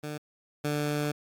15% pulse tone pair in turn, 150 / 147.85 Hz, D3 / D3, +37 / +12 cents, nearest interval unison, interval 25 cents, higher first, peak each -28 / -21 dBFS, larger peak second, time 0.03-0.18 / 0.64-1.12 s, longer second, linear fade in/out 10 ms, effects AAC 64 kbps

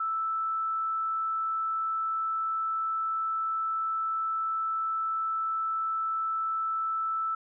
sine tone, 1318.5 Hz, E6, in tune, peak -27 dBFS, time 0-7.35 s, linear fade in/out 5 ms, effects none

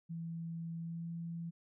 sine tone with pitch glide, 166 to 167.93 Hz, E3 to E3, +12 to +32 cents, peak -39 dBFS, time 0.09-1.51 s, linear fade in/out 20 ms, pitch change +20 cents, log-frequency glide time 0.78-1.08 s, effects none

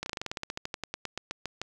slowing click train, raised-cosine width 0.2 ms, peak -16 dBFS, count 21, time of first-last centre 0.03-1.616 s, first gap 31 ms, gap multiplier 1.09, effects none

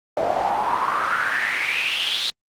pink noise with band-pass filter sweep, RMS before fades -22 dBFS, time 0.17-2.3 s, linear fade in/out 0 ms, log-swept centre 600 to 3900 Hz, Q 6, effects Opus 48 kbps

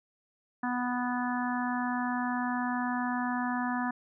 harmonic tone, 246.9 Hz, B3, in tune, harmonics 1 / 3 / 4 / 5 / 6 / 7, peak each -31 / -36 / -36 / -40 / -41 / -38 dBFS, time 0.63-3.91 s, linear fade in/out 5 ms, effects none

